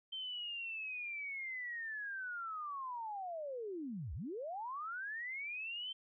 sine linear two-way sweep, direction down then up, 3125 to 58.27 to 3125 Hz, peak -40 dBFS, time 0.12-5.93 s, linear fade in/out 10 ms, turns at 4.14 s, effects none

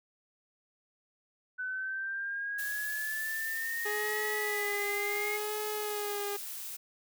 sine exponential sweep, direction up, 1500 to 2148 Hz, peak -33 dBFS, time 1.58-5.38 s, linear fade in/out 20 ms
blue noise, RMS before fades -41 dBFS, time 2.58-6.77 s, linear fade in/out 10 ms
sawtooth tone with vibrato, 415.3 Hz, G#4, in tune, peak -30 dBFS, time 3.85-6.37 s, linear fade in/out 10 ms, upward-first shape sine, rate 0.7 Hz, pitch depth 37 cents each way
effects none

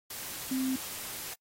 sine tone in noise, 261.6 Hz, C4, in tune, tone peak -28 dBFS, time 0.51-0.76 s, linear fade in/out 5 ms, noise white, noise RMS -40 dBFS, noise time 0.1-1.34 s, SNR +9 dB, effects noise-tail reverb RT60 0.1 s tail -26 dB re dry + AAC 48 kbps

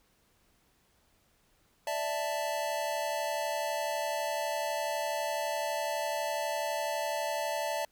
square chord, D suspended second, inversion none, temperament equal, 587.3 / 659.3 / 880 Hz, D5 / E5 / A5, 0 / 0 / 0 cents, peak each -36 / -36 / -36 dBFS, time 1.87-7.85 s, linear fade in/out 2 ms, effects pink hiss -69 dBFS RMS until 7.91 s

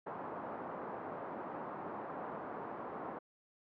white low-pass noise, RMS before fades -43 dBFS, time 0.06-3.19 s, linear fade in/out 10 ms, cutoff 1100 Hz, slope 24 dB/octave, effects high-pass 200 Hz 12 dB/octave

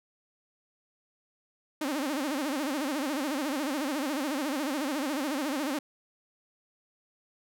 sawtooth tone with vibrato, 284.5 Hz, C#4, 45 cents sharp, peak -25 dBFS, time 1.81-5.79 s, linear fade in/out 5 ms, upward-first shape sine, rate 14 Hz, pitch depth 170 cents each way, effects none

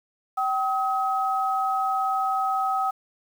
sine tone pair together, 769.7 / 1272 Hz, G5 / D#6, -32 / +38 cents, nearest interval major sixth, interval 870 cents, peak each -24 / -25 dBFS, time 0.37-2.91 s, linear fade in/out 10 ms, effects 8-bit

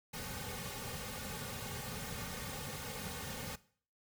pink noise with comb filter, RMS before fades -43 dBFS, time 0.13-3.56 s, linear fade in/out 10 ms, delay 3 ms, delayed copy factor -0.95, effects noise-tail reverb RT60 0.5 s tail -19 dB re dry

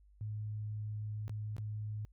sine tone with dropouts, 106.3 Hz, G#2, 41 cents sharp, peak -37 dBFS, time 0.21-2.05 s, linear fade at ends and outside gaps 0 ms, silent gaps 1.28-1.295 / 1.566-1.582 s, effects added 50 Hz sine -60 dBFS peak until 2.12 s

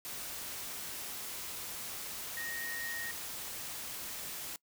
sine tone in noise, 1864.7 Hz, A#6, in tune, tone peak -39 dBFS, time 2.37-3.11 s, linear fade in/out 0 ms, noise white, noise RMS -42 dBFS, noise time 0.05-4.56 s, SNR 0 dB, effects noise-tail reverb RT60 0.1 s tail -23 dB re dry

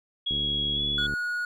sine tone with pitch glide, 3322 to 3390 Hz, G#7 to G#7, 0 to +35 cents, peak -25 dBFS, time 0.26-1.07 s, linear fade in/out 10 ms, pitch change +35 cents, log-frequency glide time 0.74-0.8 s
click train, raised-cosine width 3 ms, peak -24 dBFS, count 61, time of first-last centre 0.31-1.138 s, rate 72.5 Hz
triangle tone, 1451 Hz, F#6, 34 cents flat, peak -25 dBFS, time 0.98-1.45 s, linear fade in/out 2 ms
effects none

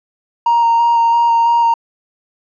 triangle tone with vibrato, 932.3 Hz, A#5, in tune, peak -6 dBFS, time 0.46-1.74 s, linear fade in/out 5 ms, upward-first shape square, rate 3 Hz, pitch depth 11 cents each way, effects tanh soft clip ceiling -5 dBFS + resampled to 16000 Hz

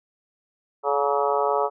harmonic tone with a mistuned harmonic, 142.2 Hz, C#3, 45 cents sharp, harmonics 3 / 4 / 5 / 6 / 7 / 8 / 9, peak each -25 / -26 / -27 / -28 / -28 / -29 / -30 dBFS, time 0.83-1.7 s, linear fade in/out 50 ms, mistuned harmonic 7, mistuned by -67 cents, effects none

